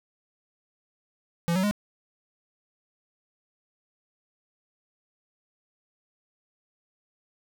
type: tone with pitch steps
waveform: square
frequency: 170 / 187.54 / 206.9 Hz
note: F3 / F#3 / G#3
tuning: -46 / +24 / -6 cents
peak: -23 dBFS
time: 1.48-1.711 s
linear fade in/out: 0 ms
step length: 77 ms
effects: none